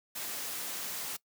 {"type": "noise", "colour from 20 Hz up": "white", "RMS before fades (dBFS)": -38, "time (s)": [0.15, 1.17], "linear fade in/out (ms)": 10, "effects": ["noise-tail reverb RT60 0.1 s tail -21 dB re dry", "high-pass 150 Hz 12 dB/octave"]}